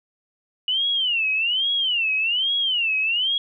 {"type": "tone with vibrato", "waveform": "sine", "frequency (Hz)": 2906, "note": "F#7", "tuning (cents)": -32, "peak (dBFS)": -19, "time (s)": [0.68, 3.38], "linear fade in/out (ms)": 2, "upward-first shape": "sine", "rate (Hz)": 1.2, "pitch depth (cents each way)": 230, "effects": []}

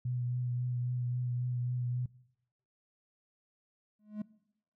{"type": "tone with vibrato", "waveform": "sine", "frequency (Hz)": 123.47, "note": "B2", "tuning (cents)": 0, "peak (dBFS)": -31, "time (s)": [0.05, 2.06], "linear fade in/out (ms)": 5, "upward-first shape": "triangle", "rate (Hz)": 3.7, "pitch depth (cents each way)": 22}
{"type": "tone with exponential growth", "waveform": "triangle", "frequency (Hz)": 211.1, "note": "G#3", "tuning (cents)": 29, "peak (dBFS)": -29, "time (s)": [3.99, 4.22], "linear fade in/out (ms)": 5, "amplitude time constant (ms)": 48}
{"effects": ["noise-tail reverb RT60 0.8 s tail -21 dB re dry"]}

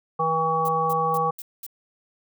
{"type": "harmonic tone", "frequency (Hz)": 161.2, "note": "E3", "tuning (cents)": -38, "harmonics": [1, 3, 5, 7], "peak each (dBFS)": [-31, -27, -25, -23], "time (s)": [0.19, 1.31], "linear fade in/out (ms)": 10}
{"type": "noise bursts", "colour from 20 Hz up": "violet", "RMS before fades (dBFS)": -36, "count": 5, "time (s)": [0.65, 1.665], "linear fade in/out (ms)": 2, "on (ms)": 35, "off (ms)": 210}
{"effects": []}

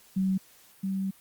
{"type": "tone pair in turn", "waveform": "sine", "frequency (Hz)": [190, 192.54], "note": ["F#3", "G3"], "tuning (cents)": [46, -31], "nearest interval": "unison", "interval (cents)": 23, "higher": "second", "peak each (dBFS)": [-23, -27], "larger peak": "first", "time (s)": [[0.16, 0.38], [0.83, 1.11]], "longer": "second", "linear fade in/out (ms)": 10, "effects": ["white hiss -57 dBFS RMS until 1.2 s", "Opus 48 kbps"]}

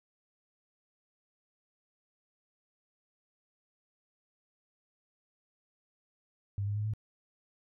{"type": "tone with pitch steps", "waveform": "sine", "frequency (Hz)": [100.1, 102.68, 105.32, 108.03], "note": ["G2", "G#2", "G#2", "A2"], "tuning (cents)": [37, -19, 25, -31], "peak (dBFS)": -30, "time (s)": [6.58, 6.936], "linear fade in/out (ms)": 0, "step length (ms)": 89, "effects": []}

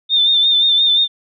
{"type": "tone with vibrato", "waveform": "sine", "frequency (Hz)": 3598, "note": "A7", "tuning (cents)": 38, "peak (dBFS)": -10, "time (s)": [0.09, 1.08], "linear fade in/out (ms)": 50, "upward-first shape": "sine", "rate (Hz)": 5.7, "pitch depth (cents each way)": 43, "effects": []}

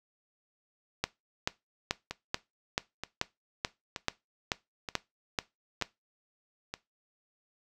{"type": "two click trains", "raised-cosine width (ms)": 0.2, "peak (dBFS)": [-10, -18], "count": [12, 6], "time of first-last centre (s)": [[1.04, 5.823], [2.11, 6.74]], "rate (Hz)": [2.3, 1.08], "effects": ["noise-tail reverb RT60 0.2 s tail -19 dB re dry"]}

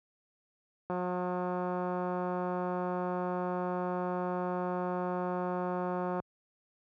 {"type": "click train", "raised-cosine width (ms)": 1, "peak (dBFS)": -21, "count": 955, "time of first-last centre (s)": [0.9, 6.2], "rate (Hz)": 180, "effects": ["high-pass 80 Hz 12 dB/octave"]}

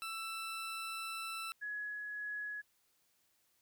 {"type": "tone", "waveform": "20% pulse", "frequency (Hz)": 1329, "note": "E6", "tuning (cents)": 14, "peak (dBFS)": -35, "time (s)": [0.02, 1.52], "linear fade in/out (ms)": 0}
{"type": "tone with tremolo", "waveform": "sine", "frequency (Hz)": 1683, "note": "G#6", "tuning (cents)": 23, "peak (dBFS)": -38, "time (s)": [1.61, 2.62], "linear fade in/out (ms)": 20, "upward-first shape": "sine", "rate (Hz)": 1.7, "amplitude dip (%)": 25}
{"effects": ["white hiss -75 dBFS RMS until 3.61 s"]}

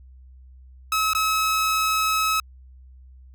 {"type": "tone with dropouts", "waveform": "sawtooth", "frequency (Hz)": 1287, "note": "E6", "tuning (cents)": -42, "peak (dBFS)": -16, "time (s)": [0.92, 2.4], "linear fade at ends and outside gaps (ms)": 2, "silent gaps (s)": [1.134, 1.149], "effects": ["added 64 Hz sine -44 dBFS peak until 3.34 s"]}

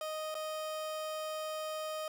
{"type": "tone with dropouts", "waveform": "30% pulse", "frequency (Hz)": 622.3, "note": "D#5", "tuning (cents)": 0, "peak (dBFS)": -34, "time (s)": [0.01, 2.08], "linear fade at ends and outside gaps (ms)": 2, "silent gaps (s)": [0.344, 0.351], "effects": []}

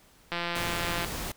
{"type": "click train", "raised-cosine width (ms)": 0.3, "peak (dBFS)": -15, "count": 126, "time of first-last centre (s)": [0.32, 1.047], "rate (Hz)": 172}
{"type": "noise", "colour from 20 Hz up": "pink", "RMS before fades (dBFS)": -35, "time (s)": [0.55, 1.32], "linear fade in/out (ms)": 5}
{"effects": ["pink hiss -59 dBFS RMS until 1.36 s"]}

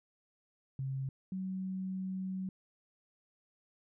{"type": "tone pair in turn", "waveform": "sine", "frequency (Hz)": [134.1, 188.28], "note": ["C3", "F#3"], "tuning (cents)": [43, 30], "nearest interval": "tritone", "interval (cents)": 587, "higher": "second", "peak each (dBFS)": [-34, -35], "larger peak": "first", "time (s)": [[0.79, 1.09], [1.32, 2.49]], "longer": "second", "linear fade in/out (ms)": 2, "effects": []}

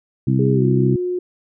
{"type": "harmonic tone", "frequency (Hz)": 65.41, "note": "C2", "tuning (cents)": 0, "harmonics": [2, 3, 4, 5], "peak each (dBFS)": [-16, -20, -22, -24], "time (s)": [0.27, 0.96], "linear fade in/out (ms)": 5}
{"type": "tone with pitch glide", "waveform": "sine", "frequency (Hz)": [408.5, 359.8], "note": ["G#4", "F#4"], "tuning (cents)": [-29, -48], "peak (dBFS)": -19, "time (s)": [0.39, 1.19], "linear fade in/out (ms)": 5, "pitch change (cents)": -219, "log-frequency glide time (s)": [0.53, 0.65]}
{"effects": []}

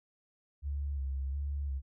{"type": "tone with vibrato", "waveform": "sine", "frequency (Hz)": 69.3, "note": "C#2", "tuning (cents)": 0, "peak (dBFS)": -32, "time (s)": [0.62, 1.82], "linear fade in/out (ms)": 50, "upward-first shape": "square", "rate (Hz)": 1.4, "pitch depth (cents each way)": 44, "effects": []}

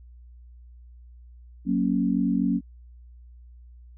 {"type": "chord", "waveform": "sine", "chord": "F# major", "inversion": "none", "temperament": "equal", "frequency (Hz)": [185, 233.1, 277.2], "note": ["F#3", "A#3", "C#4"], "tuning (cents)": [0, 0, 0], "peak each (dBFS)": -25, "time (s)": [1.65, 2.61], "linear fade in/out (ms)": 50, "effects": ["added 60 Hz sine -45 dBFS peak until 3.97 s"]}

